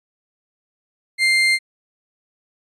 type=tone; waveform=35% pulse; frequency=2100 Hz; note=C7; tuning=6 cents sharp; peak=-12 dBFS; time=1.18-1.59 s; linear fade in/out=50 ms; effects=resampled to 22050 Hz